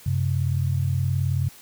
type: tone pair together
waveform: sine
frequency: 94 / 132.94 Hz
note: F#2 / C3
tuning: +28 / +28 cents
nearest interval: tritone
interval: 600 cents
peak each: -23 dBFS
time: 0.06-1.49 s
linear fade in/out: 5 ms
effects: white hiss -48 dBFS RMS until 1.61 s